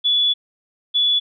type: tone pair in turn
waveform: sine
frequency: 3428 / 3428 Hz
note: A7 / A7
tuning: -46 / -46 cents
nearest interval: unison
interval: 0 cents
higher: neither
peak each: -14 dBFS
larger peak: neither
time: 0.04-0.34 / 0.94-1.2 s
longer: first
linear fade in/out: 20 ms
effects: none